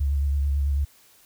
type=tone with vibrato; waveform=sine; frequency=70.5 Hz; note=C#2; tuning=30 cents sharp; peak=-20 dBFS; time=0-0.85 s; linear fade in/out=10 ms; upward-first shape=sine; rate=9.1 Hz; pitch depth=38 cents each way; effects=white hiss -56 dBFS RMS until 1.25 s